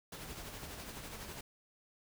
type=noise with tremolo; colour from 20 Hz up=pink; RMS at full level=-45 dBFS; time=0.12-1.41 s; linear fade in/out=5 ms; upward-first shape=sine; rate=12 Hz; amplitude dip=40%; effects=none